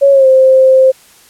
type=tone with pitch glide; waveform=sine; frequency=556 to 524.8 Hz; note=C#5 to C5; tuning=+5 to +5 cents; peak=-3 dBFS; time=0.01-0.92 s; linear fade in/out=20 ms; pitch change=-100 cents; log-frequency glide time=0.11-0.27 s; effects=white hiss -43 dBFS RMS until 1.29 s + low-pass 12000 Hz 12 dB/octave